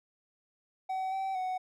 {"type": "tone with pitch steps", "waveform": "triangle", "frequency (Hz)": [757, 770, 743], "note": ["F#5", "G5", "F#5"], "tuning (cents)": [39, -31, 7], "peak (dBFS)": -29, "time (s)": [0.89, 1.58], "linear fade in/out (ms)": 10, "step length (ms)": 230, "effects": []}